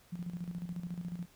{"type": "tone with tremolo", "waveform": "sine", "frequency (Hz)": 174.61, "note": "F3", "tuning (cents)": 0, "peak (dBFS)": -35, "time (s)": [0.12, 1.26], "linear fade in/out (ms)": 10, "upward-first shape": "square", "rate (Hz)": 14, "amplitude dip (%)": 65, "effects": ["pink hiss -63 dBFS RMS until 1.35 s"]}